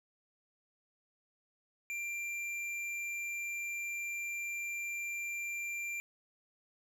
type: tone with hard clipping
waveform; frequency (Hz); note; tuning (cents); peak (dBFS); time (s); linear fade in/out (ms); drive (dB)
sine; 2371; D7; +16; -38; 1.9-6; 0; 9
effects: none

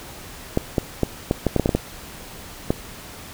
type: clicks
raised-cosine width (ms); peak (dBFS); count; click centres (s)
2; -4; 11; 0.574 / 0.782 / 1.033 / 1.311 / 1.467 / 1.563 / 1.597 / 1.659 / 1.692 / 1.75 / 2.705
effects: pink hiss -39 dBFS RMS until 3.33 s

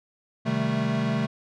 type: chord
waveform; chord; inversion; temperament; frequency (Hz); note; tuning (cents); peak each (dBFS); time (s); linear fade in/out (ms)
square; A half-diminished seventh; first; equal; 130.81 / 155.56 / 196 / 220; C3 / Eb3 / G3 / A3; 0 / 0 / 0 / 0; -30 / -31 / -32 / -27; 0.45-1.27; 20
effects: low-pass 4000 Hz 12 dB/octave

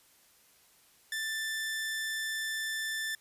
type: tone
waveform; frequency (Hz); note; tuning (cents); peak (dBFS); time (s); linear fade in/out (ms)
sawtooth; 1768; A6; +8; -29; 1.12-3.15; 2
effects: white hiss -63 dBFS RMS until 3.2 s + resampled to 32000 Hz

